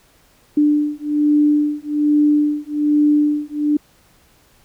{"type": "beating tone pair", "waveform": "sine", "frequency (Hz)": [296, 297.2], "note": ["D4", "D4"], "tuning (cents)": [14, 21], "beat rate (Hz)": 1.2, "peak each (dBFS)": -16, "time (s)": [0.57, 3.77], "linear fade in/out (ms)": 5, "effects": ["pink hiss -54 dBFS RMS until 4.64 s"]}